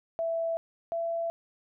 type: tone pair in turn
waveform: sine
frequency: 662 / 670.1 Hz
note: E5 / E5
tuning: +7 / +28 cents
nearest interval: unison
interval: 21 cents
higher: second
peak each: -27 / -28 dBFS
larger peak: first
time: 0.19-0.57 / 0.92-1.3 s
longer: neither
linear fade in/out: 0 ms
effects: none